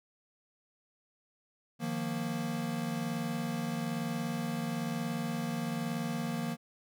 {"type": "chord", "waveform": "square", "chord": "Eb suspended second", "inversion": "none", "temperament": "equal with one note detuned", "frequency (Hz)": [155.56, 176.64, 233.1], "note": ["Eb3", "F3", "Bb3"], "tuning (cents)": [0, 20, 0], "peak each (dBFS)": [-39, -39, -36], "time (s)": [1.79, 6.57], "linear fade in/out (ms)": 50, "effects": []}